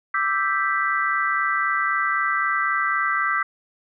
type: chord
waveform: sine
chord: E minor seventh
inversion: third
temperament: equal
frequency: 1174.7 / 1318.5 / 1568 / 1975.5 Hz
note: D6 / E6 / G6 / B6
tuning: 0 / 0 / 0 / 0 cents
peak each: -25 dBFS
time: 0.14-3.43 s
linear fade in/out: 5 ms
effects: none